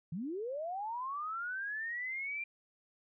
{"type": "linear sweep", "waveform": "sine", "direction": "up", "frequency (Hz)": [146.83, 2387], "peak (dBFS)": -36, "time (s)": [0.12, 2.44], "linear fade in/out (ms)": 5, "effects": []}